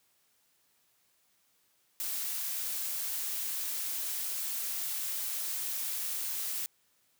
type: noise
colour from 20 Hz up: blue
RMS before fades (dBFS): -35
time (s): 2-6.66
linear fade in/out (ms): 0
effects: white hiss -71 dBFS RMS until 7.19 s + high-pass 60 Hz 12 dB/octave